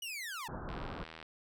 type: linear sweep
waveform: sawtooth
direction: down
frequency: 2960 to 830.6 Hz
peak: -36 dBFS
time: 0.02-0.48 s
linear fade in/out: 5 ms
type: low-pass noise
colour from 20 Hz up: pink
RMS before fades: -42 dBFS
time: 0.48-1.04 s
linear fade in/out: 10 ms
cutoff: 1600 Hz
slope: 96 dB/octave
type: click train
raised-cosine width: 0.3 ms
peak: -31 dBFS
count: 44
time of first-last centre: 0.69-1.228 s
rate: 80 Hz
effects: none